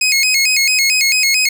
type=tone with vibrato; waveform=20% pulse; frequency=2339 Hz; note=D7; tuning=8 cents flat; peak=-6 dBFS; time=0.01-1.49 s; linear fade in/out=5 ms; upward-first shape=square; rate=4.5 Hz; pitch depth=130 cents each way; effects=none